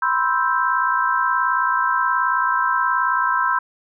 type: chord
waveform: sine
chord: C major seventh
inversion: third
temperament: equal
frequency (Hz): 987.8 / 1046.5 / 1318.5 / 1568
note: B5 / C6 / E6 / G6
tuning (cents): 0 / 0 / 0 / 0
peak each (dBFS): -22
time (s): 0.02-3.59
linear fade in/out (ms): 5
effects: none

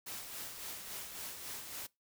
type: noise with tremolo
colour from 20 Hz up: white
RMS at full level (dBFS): -43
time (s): 0.06-1.87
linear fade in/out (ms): 10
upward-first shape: sine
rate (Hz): 3.6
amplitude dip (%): 45
effects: noise-tail reverb RT60 0.2 s tail -23 dB re dry

